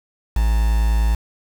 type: tone with quantisation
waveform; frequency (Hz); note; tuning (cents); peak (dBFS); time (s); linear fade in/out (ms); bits
triangle; 55; A1; 0; -12; 0.36-1.15; 5; 5
effects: none